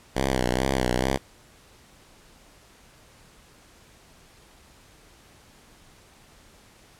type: tone with vibrato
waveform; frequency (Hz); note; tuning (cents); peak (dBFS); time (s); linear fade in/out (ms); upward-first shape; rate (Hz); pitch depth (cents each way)
5% pulse; 64.1; C2; -35; -11; 0.15-1.18; 20; sine; 2.3; 84
effects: pink hiss -54 dBFS RMS until 6.99 s + low-pass 11000 Hz 12 dB/octave